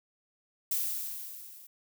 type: noise with level ramp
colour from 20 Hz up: violet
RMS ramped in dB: -29 to -52 dBFS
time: 0.71-1.67 s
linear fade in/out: 5 ms
effects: none